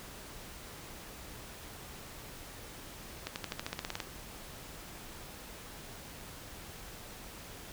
accelerating click train, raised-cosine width 0.2 ms, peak -18 dBFS, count 12, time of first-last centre 3.27-4.002 s, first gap 89 ms, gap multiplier 0.94, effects pink hiss -48 dBFS RMS until 7.72 s

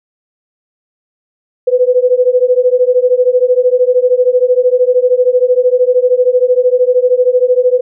sine beating tone pair, 493.9 / 506.9 Hz, B4 / B4, 0 / +45 cents, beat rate 13 Hz, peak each -10 dBFS, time 1.67-7.81 s, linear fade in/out 10 ms, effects none

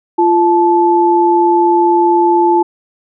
sine tone pair together, 345.7 / 870 Hz, F4 / A5, -18 / -20 cents, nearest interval octave + major third, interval 1598 cents, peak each -10 dBFS, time 0.18-2.63 s, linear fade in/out 10 ms, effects none

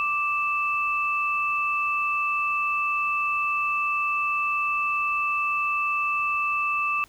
sine tone pair together, 1174.6 / 2637 Hz, D6 / E7, 0 / 0 cents, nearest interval octave + major second, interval 1400 cents, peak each -25 dBFS, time 0-7.04 s, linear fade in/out 0 ms, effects pink hiss -55 dBFS RMS until 7.08 s

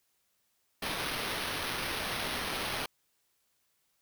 blue noise with sample-and-hold, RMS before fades -35 dBFS, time 0.82-2.86 s, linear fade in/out 5 ms, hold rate 7350 Hz, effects white hiss -75 dBFS RMS until 4.01 s

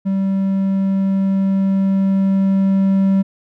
triangle tone with level ramp, 193.7 Hz, G3, 20 cents flat, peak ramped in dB -13 to -9 dBFS, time 0.05-3.23 s, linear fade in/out 20 ms, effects none

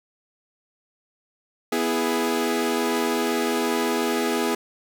sawtooth chord, E major, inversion second, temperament equal, 246.9 / 329.6 / 415.3 Hz, B3 / E4 / G#4, 0 / 0 / 0 cents, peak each -22 / -23 / -21 dBFS, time 1.72-4.55 s, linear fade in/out 5 ms, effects none

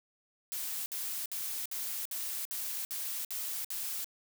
blue noise bursts, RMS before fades -37 dBFS, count 9, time 0.52-4.044 s, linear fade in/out 0 ms, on 340 ms, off 58 ms, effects none

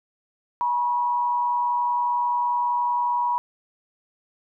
sine tone with frequency modulation, 968 Hz, B5, 35 cents flat, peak -20 dBFS, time 0.61-3.38 s, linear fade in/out 0 ms, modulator 111 Hz, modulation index 0.42, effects none

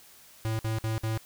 square tone bursts, 111 Hz, A2, 16 cents sharp, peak -28 dBFS, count 4, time 0.45-1.175 s, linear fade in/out 0 ms, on 140 ms, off 55 ms, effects white hiss -54 dBFS RMS until 1.25 s

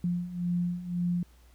sine beating tone pair, 174.3 / 176.2 Hz, F3 / F3, -3 / +16 cents, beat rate 1.9 Hz, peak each -33 / -29 dBFS, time 0.04-1.23 s, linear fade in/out 2 ms, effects added 60 Hz sine -55 dBFS peak until 1.54 s + pink hiss -64 dBFS RMS until 1.54 s

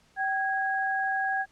sine tone pair together, 771.9 / 1648 Hz, G5 / G#6, -27 / -14 cents, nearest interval octave + minor second, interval 1313 cents, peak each -28 dBFS, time 0.16-1.46 s, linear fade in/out 50 ms, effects pink hiss -63 dBFS RMS until 1.51 s + low-pass 8000 Hz 12 dB/octave

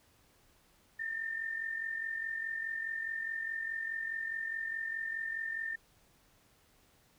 sine tone with amplitude modulation, 1805 Hz, A6, 44 cents sharp, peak -32 dBFS, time 0.99-5.76 s, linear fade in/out 10 ms, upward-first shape sine, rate 44.8 Hz, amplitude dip 60%, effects pink hiss -67 dBFS RMS until 7.18 s

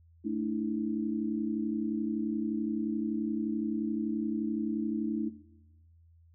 sine chord, A suspended fourth, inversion none, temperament equal with one note detuned, 220 / 293.7 / 325.3 Hz, A3 / D4 / E4, 0 / 0 / -23 cents, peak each -34 dBFS, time 0.24-5.3 s, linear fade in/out 20 ms, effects noise-tail reverb RT60 1.0 s tail -17 dB re dry + added 83 Hz sine -57 dBFS peak until 6.34 s

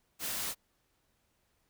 white noise, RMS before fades -36 dBFS, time 0.19-0.55 s, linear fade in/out 50 ms, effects pink hiss -75 dBFS RMS until 1.69 s

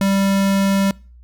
square tone, 196 Hz, G3, in tune, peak -15 dBFS, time 0.01-0.91 s, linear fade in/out 2 ms, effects noise-tail reverb RT60 0.4 s tail -25 dB re dry + added 60 Hz sine -41 dBFS peak until 1.23 s

